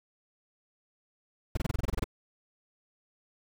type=noise bursts; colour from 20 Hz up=brown; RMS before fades=-28 dBFS; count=11; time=1.55-2.042 s; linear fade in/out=5 ms; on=22 ms; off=25 ms; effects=none